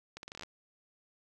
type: accelerating click train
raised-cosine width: 0.2 ms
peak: -26 dBFS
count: 10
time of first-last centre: 0.17-0.434 s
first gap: 61 ms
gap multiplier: 0.8
effects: none